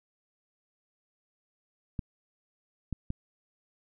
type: clicks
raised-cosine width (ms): 5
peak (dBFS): -20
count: 3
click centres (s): 1.992 / 2.927 / 3.104
effects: none